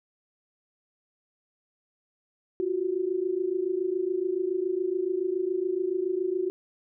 sine tone pair together, 349.2 / 376.3 Hz, F4 / F#4, 0 / +29 cents, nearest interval minor second, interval 129 cents, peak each -29 / -27 dBFS, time 2.6-6.5 s, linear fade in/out 0 ms, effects none

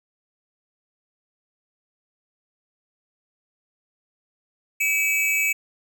square tone pair together, 2283 / 2593 Hz, D7 / E7, -50 / -29 cents, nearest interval major second, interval 221 cents, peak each -23 dBFS, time 4.8-5.53 s, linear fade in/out 10 ms, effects none

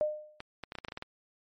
sine tone with exponential decay, 607 Hz, D#5, 43 cents flat, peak -23 dBFS, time 0.01-0.4 s, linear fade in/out 0 ms, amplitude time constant 83 ms
clicks, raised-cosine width 0.3 ms, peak -23 dBFS, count 10, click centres 0.404 / 0.637 / 0.721 / 0.753 / 0.786 / 0.848 / 0.884 / 0.921 / 0.974 / 1.024 s
effects MP3 48 kbps

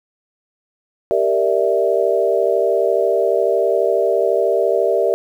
sine chord, E half-diminished seventh, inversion first, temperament equal, 392 / 466.2 / 587.3 / 659.3 Hz, G4 / Bb4 / D5 / E5, 0 / 0 / 0 / 0 cents, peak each -19 dBFS, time 1.11-5.14 s, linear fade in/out 0 ms, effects 8-bit

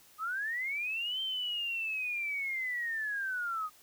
sine linear two-way sweep, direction up then down, 1225 to 3136 to 1225 Hz, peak -32 dBFS, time 0.18-3.7 s, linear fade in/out 50 ms, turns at 1.21 s, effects white hiss -60 dBFS RMS until 3.82 s

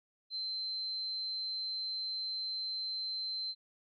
sine tone, 4100 Hz, C8, 36 cents flat, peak -35 dBFS, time 0.3-3.55 s, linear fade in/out 50 ms, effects none

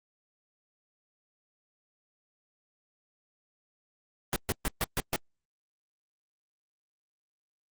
pink noise bursts, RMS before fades -28 dBFS, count 6, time 4.33-5.16 s, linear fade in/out 0 ms, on 30 ms, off 130 ms, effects Opus 32 kbps

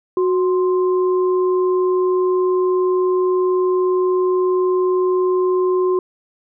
sine tone pair together, 368.2 / 1046.5 Hz, F#4 / C6, -8 / 0 cents, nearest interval octave + tritone, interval 1808 cents, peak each -14 / -25 dBFS, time 0.17-5.99 s, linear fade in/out 2 ms, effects none

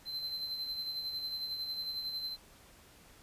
triangle tone with tremolo, 4087 Hz, C8, 41 cents flat, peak -33 dBFS, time 0.05-2.37 s, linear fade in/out 50 ms, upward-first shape sine, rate 11 Hz, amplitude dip 45%, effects pink hiss -59 dBFS RMS until 3.22 s + resampled to 32000 Hz

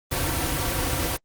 pink noise with comb filter, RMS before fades -25 dBFS, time 0.11-1.17 s, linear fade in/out 10 ms, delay 4.8 ms, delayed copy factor -0.95, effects Opus 24 kbps

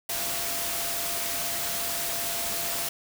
sine tone in noise, 683 Hz, F5, 39 cents flat, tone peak -39 dBFS, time 0.09-2.89 s, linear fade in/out 5 ms, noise white, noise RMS -30 dBFS, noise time 0.09-2.89 s, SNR -12 dB, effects none

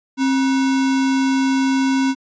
sine tone with sample-and-hold, 266.6 Hz, C4, 33 cents sharp, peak -14 dBFS, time 0.17-2.15 s, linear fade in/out 50 ms, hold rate 1225 Hz, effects resampled to 16000 Hz

